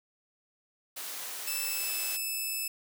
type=noise; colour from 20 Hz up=white; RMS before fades=-39 dBFS; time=0.96-2.17 s; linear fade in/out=10 ms
type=tone with pitch glide; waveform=5% pulse; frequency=2637 to 2614 Hz; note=E7 to E7; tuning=0 to -15 cents; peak=-23 dBFS; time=1.47-2.68 s; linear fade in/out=5 ms; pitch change=-15 cents; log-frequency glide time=1.62-1.91 s
effects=high-pass 400 Hz 12 dB/octave